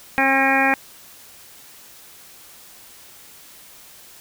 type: harmonic tone with a mistuned harmonic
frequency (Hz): 269.4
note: C#4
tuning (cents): -49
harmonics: 1 / 2 / 3 / 4 / 5 / 6 / 7 / 8 / 9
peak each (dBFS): -23 / -26 / -20 / -28 / -30 / -22 / -22 / -27 / -23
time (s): 0.18-0.74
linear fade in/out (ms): 0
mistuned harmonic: 8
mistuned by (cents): +35
effects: white hiss -45 dBFS RMS until 4.2 s